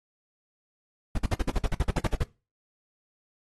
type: noise bursts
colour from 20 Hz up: brown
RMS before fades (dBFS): -23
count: 14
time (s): 1.15-2.233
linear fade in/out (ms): 5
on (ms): 30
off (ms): 51
effects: noise-tail reverb RT60 0.3 s tail -21 dB re dry + AAC 32 kbps